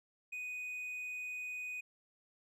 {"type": "tone", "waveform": "triangle", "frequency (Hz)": 2489, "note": "D#7", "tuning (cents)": 0, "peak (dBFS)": -38, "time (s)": [0.32, 1.81], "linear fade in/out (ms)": 10, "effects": []}